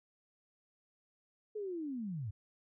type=linear sweep; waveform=sine; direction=down; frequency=435.7 to 92.5 Hz; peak=-37 dBFS; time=1.55-2.31 s; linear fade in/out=10 ms; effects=none